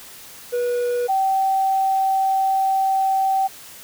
triangle / sine tone pair in turn, 486 / 771.5 Hz, B4 / G5, -28 / -28 cents, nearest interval minor sixth, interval 800 cents, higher second, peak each -17 / -16 dBFS, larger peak second, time 0.52-1.08 / 1.08-3.48 s, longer second, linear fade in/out 20 ms, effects white hiss -41 dBFS RMS until 3.83 s

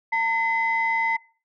sine tone pair together, 908.6 / 2035 Hz, A#5 / C7, -45 / -49 cents, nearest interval octave + major second, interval 1396 cents, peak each -22 dBFS, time 0.12-1.17 s, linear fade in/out 10 ms, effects noise-tail reverb RT60 0.4 s tail -23 dB re dry + tanh soft clip ceiling -13 dBFS

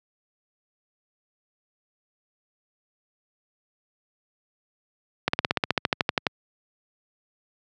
slowing click train, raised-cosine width 0.3 ms, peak -4 dBFS, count 15, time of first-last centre 5.28-6.268 s, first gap 54 ms, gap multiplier 1.04, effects high-pass 100 Hz 12 dB/octave

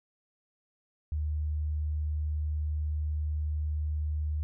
sine tone, 75.9 Hz, D#2, 42 cents flat, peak -28 dBFS, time 1.12-4.43 s, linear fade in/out 0 ms, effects none

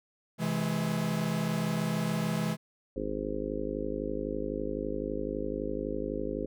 45% pulse chord, C augmented, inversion none, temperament equal with one note detuned, 130.81 / 164.81 / 211.4 Hz, C3 / E3 / G#3, 0 / 0 / +31 cents, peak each -37 / -31 / -32 dBFS, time 0.38-2.57 s, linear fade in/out 50 ms
harmonic tone, 51.91 Hz, G#1, in tune, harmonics 1 / 3 / 4 / 5 / 6 / 7 / 8 / 9 / 10, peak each -40 / -44 / -43 / -38 / -38 / -42 / -37 / -45 / -38 dBFS, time 2.96-6.46 s, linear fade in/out 5 ms
effects none

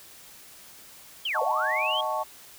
sine linear two-way sweep, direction down then up, 3296 to 474.2 to 3296 Hz, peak -26 dBFS, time 1.25-2.01 s, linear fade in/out 5 ms, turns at 1.42 s
sine chord, D# half-diminished seventh, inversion none, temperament equal, 622.3 / 740 / 880 / 1108.7 Hz, D#5 / F#5 / A5 / C#6, 0 / 0 / 0 / 0 cents, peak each -31 / -34 / -30 / -31 dBFS, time 1.34-2.24 s, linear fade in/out 20 ms
effects white hiss -49 dBFS RMS until 2.58 s

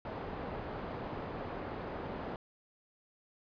white low-pass noise, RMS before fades -41 dBFS, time 0.05-2.36 s, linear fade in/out 2 ms, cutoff 760 Hz, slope 12 dB/octave, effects resampled to 11025 Hz

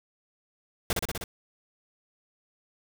pink noise with echo, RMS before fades -26 dBFS, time 0.9-0.93 s, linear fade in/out 2 ms, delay 62 ms, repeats 5, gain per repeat -2 dB, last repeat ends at 1.24 s, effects none

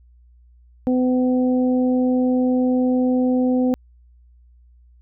harmonic tone, 253 Hz, B3, 42 cents sharp, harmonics 1 / 2 / 3, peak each -16 / -23 / -32 dBFS, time 0.87-3.74 s, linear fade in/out 0 ms, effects added 60 Hz sine -48 dBFS peak until 5.01 s

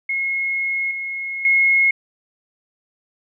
sine tone with level steps, 2165 Hz, C#7, 41 cents flat, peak -19 / -24 / -12 dBFS, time 0.09-1.91 s, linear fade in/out 5 ms, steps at 0.91 / 1.45 s, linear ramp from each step 2 ms, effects none

